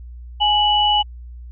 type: tone pair together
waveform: sine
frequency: 836 / 2954 Hz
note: G#5 / F#7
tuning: +11 / -3 cents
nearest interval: octave + minor seventh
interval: 2186 cents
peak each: -16 dBFS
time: 0.4-1.03 s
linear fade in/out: 20 ms
effects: added 60 Hz sine -33 dBFS peak until 1.51 s